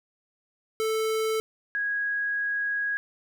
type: tone pair in turn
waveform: square / sine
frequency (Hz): 440 / 1653.1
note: A4 / G#6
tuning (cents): 0 / -8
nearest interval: octave + major seventh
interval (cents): 2292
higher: second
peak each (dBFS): -25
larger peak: neither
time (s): 0.8-1.4 / 1.75-2.97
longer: second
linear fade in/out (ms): 0
effects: none